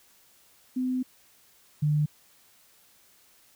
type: tone pair in turn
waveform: sine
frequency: 255 / 149.84 Hz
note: C4 / D3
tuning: -44 / +35 cents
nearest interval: major sixth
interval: 921 cents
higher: first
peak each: -25 / -21 dBFS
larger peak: second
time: 0.76-1.03 / 1.82-2.06 s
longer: first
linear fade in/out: 10 ms
effects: white hiss -60 dBFS RMS until 3.55 s

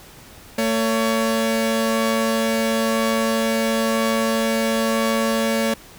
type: tone pair together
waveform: sawtooth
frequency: 225 / 562 Hz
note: A3 / C#5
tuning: +39 / +24 cents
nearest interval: octave + major third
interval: 1585 cents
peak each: -16 / -18 dBFS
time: 0.58-5.74 s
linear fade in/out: 5 ms
effects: pink hiss -44 dBFS RMS until 5.98 s

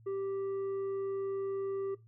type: tone with tanh clipping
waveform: sine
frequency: 390.9 Hz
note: G4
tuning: 5 cents flat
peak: -34 dBFS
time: 0.06-1.95 s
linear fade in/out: 10 ms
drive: 5 dB
effects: noise-tail reverb RT60 0.2 s tail -18 dB re dry + added 113 Hz sine -56 dBFS peak until 2.07 s

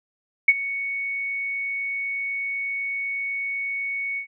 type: tone with ADSR envelope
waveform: sine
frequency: 2223 Hz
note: C#7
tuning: 4 cents sharp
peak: -8 dBFS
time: 0.48-4.27 s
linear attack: 6 ms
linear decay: 40 ms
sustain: -17 dB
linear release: 94 ms
effects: none

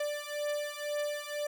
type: beating tone pair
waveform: 45% pulse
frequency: 588 / 590 Hz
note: D5 / D5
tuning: +2 / +8 cents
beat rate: 2 Hz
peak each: -36 / -36 dBFS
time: 0-1.47 s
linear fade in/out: 5 ms
effects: none

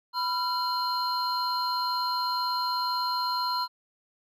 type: tone cluster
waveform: triangle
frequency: 991 / 1369 / 4183 Hz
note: B5 / F6 / C8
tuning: +6 / -35 / -1 cents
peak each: -26 / -33 / -30 dBFS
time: 0.13-3.68 s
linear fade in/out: 50 ms
effects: none

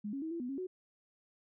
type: tone with pitch steps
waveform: sine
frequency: 208.1 / 275.3 / 320.2 / 336.9 / 247.5 / 272.8 / 369.2 Hz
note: G#3 / C#4 / D#4 / E4 / B3 / C#4 / F#4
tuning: +4 / -12 / +50 / +38 / +4 / -28 / -4 cents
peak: -36 dBFS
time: 0.04-0.67 s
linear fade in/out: 10 ms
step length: 90 ms
effects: none

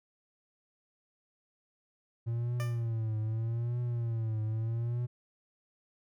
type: tone with vibrato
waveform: triangle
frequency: 114.9 Hz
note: A#2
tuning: 25 cents flat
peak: -28 dBFS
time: 2.26-5.07 s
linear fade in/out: 20 ms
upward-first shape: triangle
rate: 0.81 Hz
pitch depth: 110 cents each way
type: tone with exponential decay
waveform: 15% pulse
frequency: 595 Hz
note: D5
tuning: 22 cents sharp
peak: -30 dBFS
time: 2.6-2.89 s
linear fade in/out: 0 ms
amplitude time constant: 61 ms
effects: none

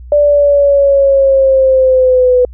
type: linear sweep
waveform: sine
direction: down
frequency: 587.3 to 496.4 Hz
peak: -5 dBFS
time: 0.12-2.45 s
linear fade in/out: 2 ms
effects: added 61 Hz sine -28 dBFS peak until 2.53 s

